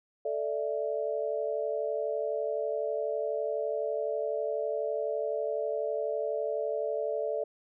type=chord; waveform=sine; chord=A suspended fourth; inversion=none; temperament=equal; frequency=440 / 587.3 / 659.3 Hz; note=A4 / D5 / E5; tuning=0 / 0 / 0 cents; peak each=-33 / -32 / -35 dBFS; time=0.25-7.44 s; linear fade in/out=5 ms; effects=none